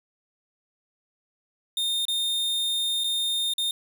45% pulse tone with dropouts, 3650 Hz, A#7, 37 cents flat, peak -24 dBFS, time 1.77-3.71 s, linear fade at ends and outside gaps 2 ms, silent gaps 2.053-2.082 / 3.038-3.042 / 3.537-3.581 s, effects none

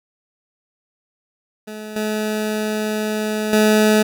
20% pulse tone with level steps, 214.3 Hz, A3, 45 cents flat, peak -25 / -15 / -7 dBFS, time 1.67-4.03 s, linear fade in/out 10 ms, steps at 1.96 / 3.53 s, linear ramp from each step 2 ms, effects none

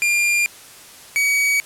45% pulse tone pair in turn, 2400 / 2265 Hz, D7 / C#7, +37 / +37 cents, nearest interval minor second, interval 100 cents, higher first, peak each -15 dBFS, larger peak neither, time 0.02-0.46 / 1.16-1.6 s, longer neither, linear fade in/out 0 ms, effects white hiss -42 dBFS RMS until 1.65 s + low-pass 12000 Hz 12 dB/octave

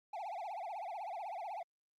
triangle tone with vibrato, 766 Hz, G5, 40 cents flat, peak -38 dBFS, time 0.13-1.63 s, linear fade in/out 5 ms, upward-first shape triangle, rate 16 Hz, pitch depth 280 cents each way, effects Opus 48 kbps

